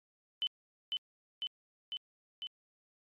sine tone with echo, 3030 Hz, F#7, 40 cents sharp, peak -30 dBFS, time 0.42-0.47 s, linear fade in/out 0 ms, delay 500 ms, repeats 4, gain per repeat -2 dB, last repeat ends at 2.47 s, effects MP3 64 kbps

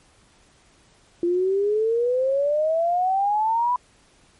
sine exponential sweep, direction up, 341.6 to 999 Hz, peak -18 dBFS, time 1.23-3.76 s, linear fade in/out 2 ms, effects pink hiss -57 dBFS RMS until 4.39 s + MP3 48 kbps

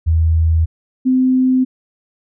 sine tone pair in turn, 81.1 / 257.5 Hz, E2 / C4, -28 / -28 cents, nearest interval octave + minor sixth, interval 2000 cents, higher second, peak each -10 dBFS, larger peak neither, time 0.06-0.66 / 1.05-1.65 s, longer neither, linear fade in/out 20 ms, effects none

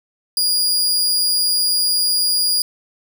sawtooth tone, 4858 Hz, D#8, 42 cents flat, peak -12 dBFS, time 0.37-2.62 s, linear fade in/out 2 ms, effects none

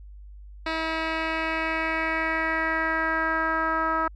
10% pulse tone with low-pass filter sweep, 321.9 Hz, E4, 41 cents flat, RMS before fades -26 dBFS, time 0.66-4.08 s, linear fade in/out 5 ms, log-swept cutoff 3400 to 1300 Hz, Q 3.3, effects added 50 Hz sine -41 dBFS peak until 4.15 s

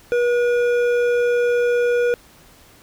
triangle tone with hard clipping, 482.7 Hz, B4, 40 cents flat, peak -17 dBFS, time 0.12-2.14 s, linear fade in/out 0 ms, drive 13 dB, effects pink hiss -49 dBFS RMS until 2.82 s

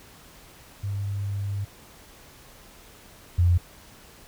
sine tone pair in turn, 100 / 87.6 Hz, G2 / F2, +35 / +6 cents, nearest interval major second, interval 229 cents, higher first, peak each -26 / -16 dBFS, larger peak second, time 0.83-1.65 / 3.38-3.58 s, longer first, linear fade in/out 10 ms, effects pink hiss -50 dBFS RMS until 4.27 s

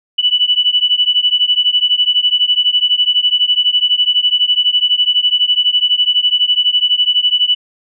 sine beating tone pair, 2960 / 2972 Hz, F#7 / F#7, 0 / +7 cents, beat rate 12 Hz, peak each -13 dBFS, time 0.18-7.55 s, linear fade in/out 10 ms, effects none

